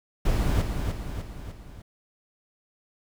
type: noise with echo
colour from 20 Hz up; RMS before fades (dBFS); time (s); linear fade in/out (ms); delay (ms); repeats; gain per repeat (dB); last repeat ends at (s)
brown; -23; 0.25-0.62; 5; 300; 4; -5; 1.82
effects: none